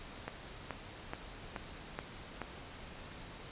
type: click train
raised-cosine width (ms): 0.5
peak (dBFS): -23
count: 6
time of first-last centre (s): 0.28-2.417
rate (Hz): 2.34
effects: pink hiss -49 dBFS RMS until 3.51 s + resampled to 8000 Hz